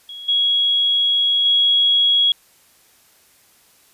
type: tone with level steps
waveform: sine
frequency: 3322 Hz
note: G#7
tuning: in tune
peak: -31 / -14 / -12 dBFS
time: 0.09-2.32 s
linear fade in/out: 2 ms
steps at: 0.28 / 1.45 s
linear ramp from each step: 10 ms
effects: white hiss -54 dBFS RMS until 3.93 s + resampled to 32000 Hz